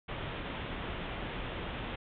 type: low-pass noise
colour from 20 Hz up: pink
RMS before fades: -39 dBFS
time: 0.08-1.96 s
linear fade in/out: 10 ms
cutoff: 3600 Hz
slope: 96 dB/octave
effects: none